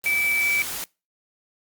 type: tone in noise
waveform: sine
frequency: 2310 Hz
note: D7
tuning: 29 cents flat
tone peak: -19 dBFS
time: 0.06-0.62 s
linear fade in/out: 0 ms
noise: white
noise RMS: -31 dBFS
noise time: 0.04-0.84 s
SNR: +9 dB
effects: noise-tail reverb RT60 0.3 s tail -26 dB re dry + Opus 32 kbps